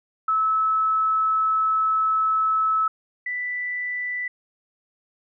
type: tone pair in turn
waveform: sine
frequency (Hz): 1300 / 1979.8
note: E6 / B6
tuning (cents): -24 / +4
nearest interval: perfect fifth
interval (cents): 728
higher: second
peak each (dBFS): -18 / -25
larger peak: first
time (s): 0.28-2.88 / 3.26-4.28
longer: first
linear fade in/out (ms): 5
effects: none